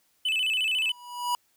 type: tone with vibrato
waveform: triangle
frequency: 2806 Hz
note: F7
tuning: 8 cents sharp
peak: -22 dBFS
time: 0.25-0.92 s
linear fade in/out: 5 ms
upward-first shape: square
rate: 14 Hz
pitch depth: 120 cents each way
type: tone with exponential growth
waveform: square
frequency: 974 Hz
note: B5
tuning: 24 cents flat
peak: -23 dBFS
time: 0.75-1.35 s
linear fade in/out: 1 ms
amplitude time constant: 130 ms
effects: white hiss -68 dBFS RMS until 1.56 s